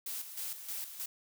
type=noise with tremolo; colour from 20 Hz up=blue; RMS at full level=-39 dBFS; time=0.06-1.06 s; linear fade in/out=5 ms; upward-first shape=square; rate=3.2 Hz; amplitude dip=60%; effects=none